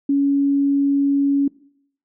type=tone; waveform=sine; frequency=280 Hz; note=C#4; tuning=18 cents sharp; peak=-14 dBFS; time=0.09-1.48 s; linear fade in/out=5 ms; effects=noise-tail reverb RT60 0.7 s tail -22 dB re dry